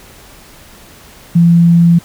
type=tone; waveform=sine; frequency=170 Hz; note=F3; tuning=46 cents flat; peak=-4 dBFS; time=1.35-1.99 s; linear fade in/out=10 ms; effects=pink hiss -39 dBFS RMS until 2.04 s